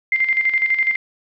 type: tone with tremolo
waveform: sine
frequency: 2093 Hz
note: C7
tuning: in tune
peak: -13 dBFS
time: 0.12-0.96 s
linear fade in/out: 2 ms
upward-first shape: square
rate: 12 Hz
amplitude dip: 60%
effects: resampled to 11025 Hz + 8-bit